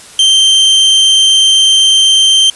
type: tone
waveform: 40% pulse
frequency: 3136 Hz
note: G7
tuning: in tune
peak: -4 dBFS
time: 0.19-2.5 s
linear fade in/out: 2 ms
effects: white hiss -34 dBFS RMS until 2.55 s + resampled to 24000 Hz